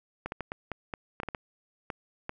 clicks, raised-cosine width 0.5 ms, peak -19 dBFS, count 12, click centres 0.26 / 0.321 / 0.407 / 0.519 / 0.717 / 0.938 / 1.201 / 1.233 / 1.287 / 1.348 / 1.902 / 2.294 s, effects none

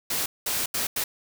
white noise bursts at uneven times, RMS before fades -27 dBFS, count 4, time 0.1-0.26 / 0.46-0.66 / 0.74-0.87 / 0.96-1.04 s, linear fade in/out 5 ms, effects none

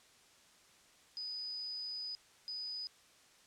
sine tone bursts at uneven times, 4978 Hz, D#8, in tune, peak -39 dBFS, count 2, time 1.17-2.15 / 2.48-2.87 s, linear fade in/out 0 ms, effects white hiss -64 dBFS RMS until 3.46 s + low-pass 8000 Hz 12 dB/octave

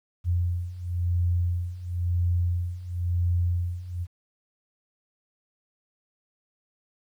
sine beating tone pair, 87 / 87.97 Hz, F2 / F2, -6 / +13 cents, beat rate 0.97 Hz, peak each -28 / -25 dBFS, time 0.24-4.07 s, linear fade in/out 50 ms, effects 10-bit

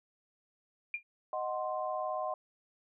sine tone with exponential decay, 2400 Hz, D7, 37 cents sharp, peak -29 dBFS, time 0.94-1.03 s, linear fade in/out 2 ms, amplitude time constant 19 ms
sine chord, C diminished, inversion first, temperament equal, 622.3 / 740 / 1046.5 Hz, Eb5 / Gb5 / C6, 0 / 0 / 0 cents, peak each -36 / -37 / -38 dBFS, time 1.33-2.34 s, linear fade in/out 2 ms
effects none

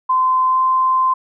sine tone with pitch glide, 1031 to 1038.2 Hz, C6 to C6, -26 to -14 cents, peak -12 dBFS, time 0.09-1.14 s, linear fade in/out 10 ms, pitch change +12 cents, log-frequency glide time 0.47-0.59 s, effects none

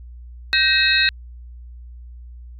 sine tone cluster, 1557 / 1883 / 2580 / 3790 / 4184 Hz, G6 / A#6 / E7 / A#7 / C8, -12 / +17 / -38 / +28 / -1 cents, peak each -20 dBFS, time 0.53-1.09 s, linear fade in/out 0 ms, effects added 60 Hz sine -35 dBFS peak until 2.59 s + MP3 96 kbps

